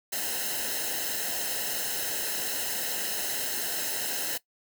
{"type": "noise with comb filter", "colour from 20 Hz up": "white", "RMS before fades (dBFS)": -31, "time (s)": [0.12, 4.38], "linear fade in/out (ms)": 10, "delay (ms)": 0.86, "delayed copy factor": -0.8, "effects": ["noise-tail reverb RT60 0.1 s tail -19 dB re dry"]}